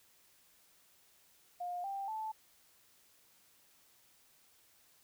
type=tone with pitch steps; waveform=sine; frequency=710 / 787.8 / 874.1 Hz; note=F5 / G5 / A5; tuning=+28 / +8 / -12 cents; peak=-37 dBFS; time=1.6-2.32 s; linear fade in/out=10 ms; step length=240 ms; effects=white hiss -67 dBFS RMS until 5.03 s